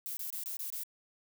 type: noise bursts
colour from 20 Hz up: violet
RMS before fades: -39 dBFS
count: 6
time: 0.06-0.835 s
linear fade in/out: 0 ms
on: 110 ms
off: 23 ms
effects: none